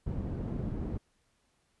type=low-pass noise; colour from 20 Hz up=white; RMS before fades=-35 dBFS; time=0.06-0.98 s; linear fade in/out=10 ms; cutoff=190 Hz; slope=12 dB/octave; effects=pink hiss -73 dBFS RMS until 1.8 s + resampled to 24000 Hz